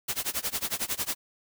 white noise with tremolo, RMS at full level -28 dBFS, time 0.08-1.15 s, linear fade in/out 10 ms, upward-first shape sine, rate 11 Hz, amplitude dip 95%, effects none

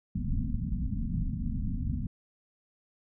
pink low-pass noise, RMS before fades -31 dBFS, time 0.15-2.07 s, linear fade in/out 2 ms, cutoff 260 Hz, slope 96 dB/octave, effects none

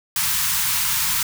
white band-stop noise, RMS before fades -21 dBFS, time 0.16-1.23 s, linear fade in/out 2 ms, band 190 to 870 Hz, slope 96 dB/octave, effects none

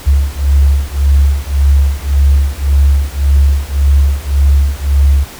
sine beating tone pair, 69 / 70.8 Hz, C#2 / C#2, -7 / +37 cents, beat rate 1.8 Hz, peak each -10 dBFS, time 0.06-5.25 s, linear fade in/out 20 ms, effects pink hiss -31 dBFS RMS until 5.39 s

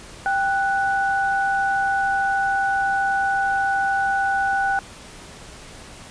sine tone pair together, 785.8 / 1480 Hz, G5 / F#6, +4 / 0 cents, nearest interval major seventh, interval 1096 cents, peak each -20 / -22 dBFS, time 0.26-4.79 s, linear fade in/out 0 ms, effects pink hiss -41 dBFS RMS until 6.1 s + resampled to 22050 Hz

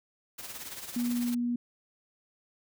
white noise with tremolo, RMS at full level -39 dBFS, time 0.38-1.35 s, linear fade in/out 10 ms, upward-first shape triangle, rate 18 Hz, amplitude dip 65%
sine tone, 240.9 Hz, B3, 43 cents flat, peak -27 dBFS, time 0.96-1.56 s, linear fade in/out 5 ms
effects none

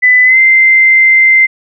sine tone with pitch glide, 2000 to 2081 Hz, B6 to C7, +21 to -10 cents, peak -3 dBFS, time 0.02-1.47 s, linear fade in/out 20 ms, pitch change +69 cents, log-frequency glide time 0.24-0.38 s, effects none

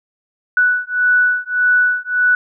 sine beating tone pair, 1480 / 1481.7 Hz, F#6 / F#6, 0 / +2 cents, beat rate 1.7 Hz, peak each -15 dBFS, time 0.57-2.35 s, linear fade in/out 2 ms, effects none

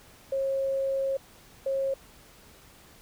sine tone pair in turn, 541 / 541 Hz, C#5 / C#5, -42 / -42 cents, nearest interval unison, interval 0 cents, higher neither, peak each -25 dBFS, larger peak neither, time 0.32-1.17 / 1.66-1.94 s, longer first, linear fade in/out 5 ms, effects pink hiss -54 dBFS RMS until 3.01 s

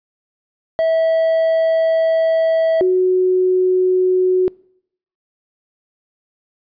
triangle / sine tone pair in turn, 650 / 368.9 Hz, E5 / F#4, -24 / -5 cents, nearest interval minor seventh, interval 981 cents, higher first, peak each -11 dBFS, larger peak neither, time 0.79-2.81 / 2.81-4.48 s, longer first, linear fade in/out 0 ms, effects noise-tail reverb RT60 0.7 s tail -25 dB re dry + resampled to 11025 Hz

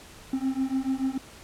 triangle beating tone pair, 261.6 / 268.5 Hz, C4 / C4, 0 / +45 cents, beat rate 6.9 Hz, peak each -26 / -26 dBFS, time 0.33-1.18 s, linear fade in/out 5 ms, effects pink hiss -48 dBFS RMS until 1.43 s + low-pass 11000 Hz 12 dB/octave

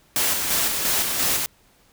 white noise with tremolo, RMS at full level -21 dBFS, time 0.16-1.46 s, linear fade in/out 0 ms, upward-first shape square, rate 2.9 Hz, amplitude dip 35%, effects pink hiss -58 dBFS RMS until 1.92 s

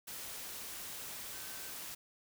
sine tone in noise, 1538 Hz, G6, 33 cents flat, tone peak -56 dBFS, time 1.33-1.72 s, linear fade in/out 10 ms, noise white, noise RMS -45 dBFS, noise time 0.07-1.95 s, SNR -14 dB, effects none

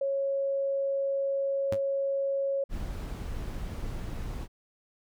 sine tone, 550 Hz, C#5, 14 cents flat, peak -26 dBFS, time 0.01-2.64 s, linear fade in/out 5 ms
sawtooth tone with exponential decay, 102.8 Hz, G#2, 17 cents flat, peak -25 dBFS, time 1.72-1.8 s, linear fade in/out 5 ms, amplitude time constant 17 ms
brown noise, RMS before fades -35 dBFS, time 2.69-4.48 s, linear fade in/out 50 ms
effects none

